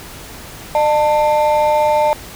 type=ring-modulated tone; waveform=triangle; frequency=747 Hz; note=F#5; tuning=16 cents sharp; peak=-6 dBFS; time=0.75-2.13 s; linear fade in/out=0 ms; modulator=143 Hz; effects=pink hiss -34 dBFS RMS until 2.35 s